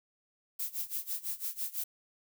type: noise with tremolo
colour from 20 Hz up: violet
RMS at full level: -34 dBFS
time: 0.59-1.84 s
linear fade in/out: 5 ms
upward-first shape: sine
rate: 6 Hz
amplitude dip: 90%
effects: none